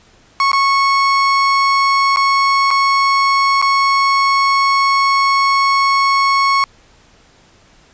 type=tone with dropouts; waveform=35% pulse; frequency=1101 Hz; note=C#6; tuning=12 cents flat; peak=-9 dBFS; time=0.4-6.64 s; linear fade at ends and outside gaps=1 ms; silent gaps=0.517-0.531 / 2.161-2.17 / 2.706-2.711 / 3.616-3.624 s; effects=pink hiss -49 dBFS RMS until 7.93 s + resampled to 16000 Hz